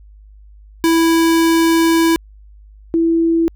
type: tone pair in turn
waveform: square / sine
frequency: 329.6 / 331.2 Hz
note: E4 / E4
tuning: 0 / +8 cents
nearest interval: unison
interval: 8 cents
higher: second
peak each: -11 dBFS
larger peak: neither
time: 0.84-2.16 / 2.94-3.48 s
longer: first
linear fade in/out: 0 ms
effects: added 51 Hz sine -39 dBFS peak until 3.55 s